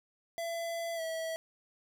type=tone with pitch glide; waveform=square; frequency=672 to 649.9 Hz; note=E5 to E5; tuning=+33 to -25 cents; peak=-35 dBFS; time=0.38-1.36 s; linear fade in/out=0 ms; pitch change=-58 cents; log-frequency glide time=0.95-1.01 s; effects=none